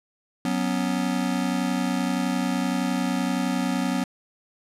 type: chord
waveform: square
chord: F# suspended fourth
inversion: none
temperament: just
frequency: 185 / 246.7 / 277.5 Hz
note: F#3 / B3 / C#4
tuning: 0 / -2 / +2 cents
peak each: -28 / -27 / -29 dBFS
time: 0.45-4.04 s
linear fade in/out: 2 ms
effects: low-pass 11000 Hz 12 dB/octave